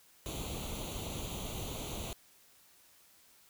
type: noise with comb filter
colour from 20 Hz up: pink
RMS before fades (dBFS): -40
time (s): 0.26-2.13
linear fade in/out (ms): 0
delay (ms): 0.29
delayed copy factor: +0.8
effects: white hiss -63 dBFS RMS until 3.49 s